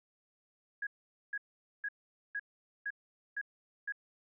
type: tone bursts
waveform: sine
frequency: 1658 Hz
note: G#6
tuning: 3 cents flat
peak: -34 dBFS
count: 7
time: 0.82-3.923 s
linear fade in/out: 5 ms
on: 49 ms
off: 460 ms
effects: none